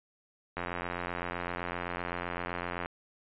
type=click train; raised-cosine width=0.5 ms; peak=-19 dBFS; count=202; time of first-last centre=0.57-2.859 s; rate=87.8 Hz; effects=resampled to 8000 Hz